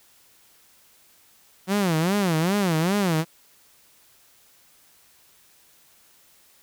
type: tone with vibrato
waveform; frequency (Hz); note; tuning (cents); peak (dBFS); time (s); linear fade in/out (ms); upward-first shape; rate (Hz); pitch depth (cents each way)
sawtooth; 180; F#3; -47; -16; 1.67-3.25; 50; sine; 2.5; 240
effects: white hiss -57 dBFS RMS until 6.62 s